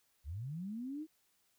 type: linear sweep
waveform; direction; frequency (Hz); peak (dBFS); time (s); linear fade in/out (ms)
sine; up; 61.6 to 323; -39; 0.24-1.07; 50
effects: white hiss -75 dBFS RMS until 1.58 s